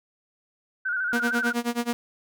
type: tone with vibrato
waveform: sine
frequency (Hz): 1480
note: F#6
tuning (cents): 0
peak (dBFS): -24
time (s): 0.85-1.53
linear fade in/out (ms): 10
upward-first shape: square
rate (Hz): 13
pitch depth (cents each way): 57
type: tone with tremolo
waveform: sawtooth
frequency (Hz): 238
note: A#3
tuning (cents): +36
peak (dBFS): -18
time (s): 1.13-1.93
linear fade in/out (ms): 0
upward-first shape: sine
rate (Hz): 9.4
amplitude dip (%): 95
effects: none